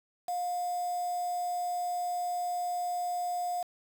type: tone with quantisation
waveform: sine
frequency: 710 Hz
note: F5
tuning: 28 cents sharp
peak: -30 dBFS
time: 0.28-3.63 s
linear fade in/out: 5 ms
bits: 7
effects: none